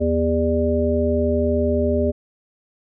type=harmonic tone with a mistuned harmonic; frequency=81 Hz; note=E2; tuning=30 cents flat; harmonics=1 / 3 / 5 / 7; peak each=-22 / -22 / -22 / -22 dBFS; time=0-2.12 s; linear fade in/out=20 ms; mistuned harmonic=7; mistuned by=+77 cents; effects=none